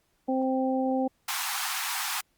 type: harmonic tone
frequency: 261.6 Hz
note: C4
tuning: in tune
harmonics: 1 / 2 / 3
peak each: -26 / -29 / -31 dBFS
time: 0.28-1.08 s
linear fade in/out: 10 ms
type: high-pass noise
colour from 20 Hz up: pink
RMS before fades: -31 dBFS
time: 1.28-2.21 s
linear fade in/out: 5 ms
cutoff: 760 Hz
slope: 96 dB/octave
effects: pink hiss -71 dBFS RMS until 2.37 s + Opus 48 kbps